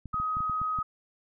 clicks, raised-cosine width 5 ms, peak -27 dBFS, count 8, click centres 0.057 / 0.143 / 0.2 / 0.369 / 0.405 / 0.497 / 0.616 / 0.788 s
sine tone, 1260 Hz, D#6, 21 cents sharp, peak -27 dBFS, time 0.13-0.83 s, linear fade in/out 10 ms
effects none

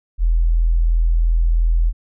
sine tone, 41.48 Hz, E1, 12 cents sharp, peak -12 dBFS, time 0.18-1.93 s, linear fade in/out 50 ms, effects none

